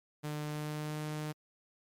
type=tone with pitch glide; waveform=sawtooth; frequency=150 to 152.36 Hz; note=D3 to D#3; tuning=+37 to -36 cents; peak=-32 dBFS; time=0.23-1.33 s; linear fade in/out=20 ms; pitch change=+27 cents; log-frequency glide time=0.43-0.99 s; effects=MP3 96 kbps